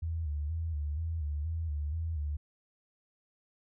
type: tone with vibrato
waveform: sine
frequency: 77.78 Hz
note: D#2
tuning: in tune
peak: -31 dBFS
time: 0.02-2.37 s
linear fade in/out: 10 ms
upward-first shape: square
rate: 2.1 Hz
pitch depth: 90 cents each way
effects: none